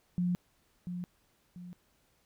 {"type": "tone with echo", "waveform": "sine", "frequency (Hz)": 177.7, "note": "F3", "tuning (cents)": 30, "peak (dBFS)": -27, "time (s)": [0.18, 0.35], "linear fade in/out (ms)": 0, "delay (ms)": 690, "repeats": 2, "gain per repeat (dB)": -8, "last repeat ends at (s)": 1.73, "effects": ["pink hiss -71 dBFS RMS until 2.25 s"]}